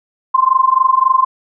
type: tone with amplitude modulation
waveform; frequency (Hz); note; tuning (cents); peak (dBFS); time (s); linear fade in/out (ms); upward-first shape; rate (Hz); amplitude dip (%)
sine; 1046.5; C6; 0; -5; 0.34-1.25; 10; sine; 23.7; 90
effects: none